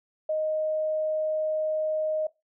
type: tone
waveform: sine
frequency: 622 Hz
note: D#5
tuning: 1 cent flat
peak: -24 dBFS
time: 0.29-2.27 s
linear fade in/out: 5 ms
effects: noise-tail reverb RT60 0.2 s tail -19 dB re dry